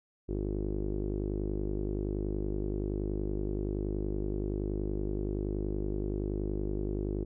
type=tone with low-pass filter; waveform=sawtooth; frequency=50.6 Hz; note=G#1; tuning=44 cents flat; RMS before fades=-33 dBFS; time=0.28-7.25 s; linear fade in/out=20 ms; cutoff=370 Hz; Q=5.3; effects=none